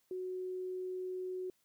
sine tone, 369 Hz, F#4, 5 cents flat, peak -37 dBFS, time 0.11-1.5 s, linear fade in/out 2 ms, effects white hiss -75 dBFS RMS until 1.64 s

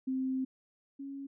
sine tone pair in turn, 261.6 / 276 Hz, C4 / C#4, 0 / -7 cents, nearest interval minor second, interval 93 cents, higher second, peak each -30 / -39 dBFS, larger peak first, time 0.07-0.45 / 0.99-1.27 s, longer first, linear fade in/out 10 ms, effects none

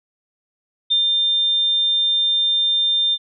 sine tone with ADSR envelope, 3600 Hz, A7, 39 cents sharp, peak -13 dBFS, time 0.9-3.18 s, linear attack 18 ms, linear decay 110 ms, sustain -2 dB, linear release 48 ms, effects none

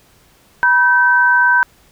sine tone pair together, 971.3 / 1543 Hz, B5 / G6, -29 / -28 cents, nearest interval minor sixth, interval 801 cents, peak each -14 / -10 dBFS, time 0.63-1.63 s, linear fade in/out 0 ms, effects pink hiss -51 dBFS RMS until 1.91 s

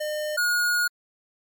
square tone pair in turn, 606 / 1441.3 Hz, D#5 / F#6, -46 / -46 cents, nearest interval octave + minor third, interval 1500 cents, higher second, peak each -27 / -21 dBFS, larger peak second, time 0-0.37 / 0.37-0.88 s, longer second, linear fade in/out 10 ms, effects MP3 96 kbps

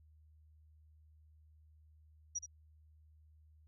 sine tone with echo, 5770 Hz, F#8, 44 cents flat, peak -35 dBFS, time 2.35-2.39 s, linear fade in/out 10 ms, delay 73 ms, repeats 1, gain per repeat -9 dB, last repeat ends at 2.463 s, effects added 77 Hz sine -61 dBFS peak until 3.67 s

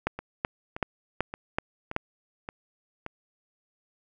two click trains, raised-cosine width 0.5 ms, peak -10 / -20 dBFS, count 6 / 6, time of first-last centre 0.07-1.964 / 0.19-3.064 s, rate 2.64 / 1.74 Hz, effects none

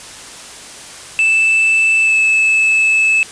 triangle tone with pitch glide, 2639 to 2610 Hz, E7 to E7, +1 to -18 cents, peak -8 dBFS, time 1.19-3.23 s, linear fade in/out 0 ms, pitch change -19 cents, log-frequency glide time 2.02-2.16 s, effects white hiss -33 dBFS RMS until 3.31 s + resampled to 22050 Hz

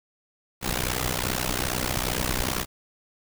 pink noise with amplitude modulation, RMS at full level -23 dBFS, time 0.61-2.66 s, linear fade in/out 50 ms, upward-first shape sine, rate 62.5 Hz, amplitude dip 95%, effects none

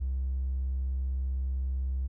triangle tone with tanh clipping, 65.41 Hz, C2, in tune, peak -27 dBFS, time 0-2.08 s, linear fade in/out 20 ms, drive 1 dB, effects none

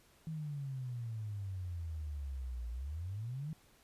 sine exponential two-way sweep, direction down then up, 162.1 to 57.5 to 162.1 Hz, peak -38 dBFS, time 0.27-3.53 s, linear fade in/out 0 ms, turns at 2.7 s, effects pink hiss -66 dBFS RMS until 3.83 s + resampled to 32000 Hz

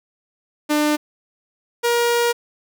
sawtooth tone pair in turn, 299.4 / 474.3 Hz, D4 / A#4, +33 / +30 cents, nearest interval minor sixth, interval 797 cents, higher second, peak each -12 dBFS, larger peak neither, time 0.69-0.97 / 1.83-2.33 s, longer second, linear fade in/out 20 ms, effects none

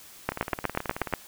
two click trains, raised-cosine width 0.5 ms, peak -9 / -17 dBFS, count 8 / 16, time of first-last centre 0.29-1.137 / 0.32-1.126 s, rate 8.26 / 18.6 Hz, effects white hiss -49 dBFS RMS until 1.27 s

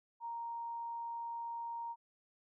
sine tone, 932.3 Hz, A#5, in tune, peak -39 dBFS, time 0.2-1.96 s, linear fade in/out 50 ms, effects none

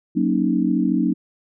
sine chord, D# minor seventh, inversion first, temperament equal, 185 / 233.1 / 277.2 / 311.1 Hz, F#3 / A#3 / C#4 / D#4, 0 / 0 / 0 / 0 cents, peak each -22 dBFS, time 0.15-1.14 s, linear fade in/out 20 ms, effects none

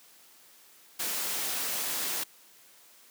white noise, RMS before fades -32 dBFS, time 0.99-2.24 s, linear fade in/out 10 ms, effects white hiss -57 dBFS RMS until 3.1 s + high-pass 200 Hz 12 dB/octave

